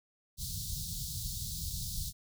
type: band-stop noise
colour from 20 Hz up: pink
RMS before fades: -38 dBFS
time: 0.37-2.13 s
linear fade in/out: 50 ms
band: 170 to 3800 Hz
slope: 48 dB/octave
effects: none